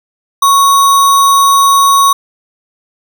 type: tone with sample-and-hold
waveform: sine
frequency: 1108.7 Hz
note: C#6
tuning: in tune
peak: -4 dBFS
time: 0.42-2.13 s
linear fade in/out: 5 ms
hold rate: 4900 Hz
effects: none